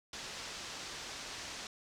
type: low-pass noise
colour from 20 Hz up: white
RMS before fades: -45 dBFS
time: 0.13-1.67 s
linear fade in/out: 2 ms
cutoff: 6400 Hz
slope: 24 dB/octave
effects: none